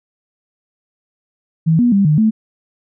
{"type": "tone with pitch steps", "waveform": "sine", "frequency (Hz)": [161.5, 241.8, 198.3, 151.7, 218.8], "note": ["E3", "B3", "G3", "D#3", "A3"], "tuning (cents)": [-35, -36, 20, -44, -9], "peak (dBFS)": -9, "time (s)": [1.66, 2.31], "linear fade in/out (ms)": 20, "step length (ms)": 130, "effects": []}